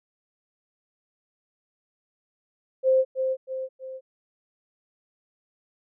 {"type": "tone with echo", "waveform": "sine", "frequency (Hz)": 523.3, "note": "C5", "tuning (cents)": 0, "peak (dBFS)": -16, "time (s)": [2.83, 3.05], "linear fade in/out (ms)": 50, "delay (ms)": 320, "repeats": 3, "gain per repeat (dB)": -6, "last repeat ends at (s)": 4.01, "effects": []}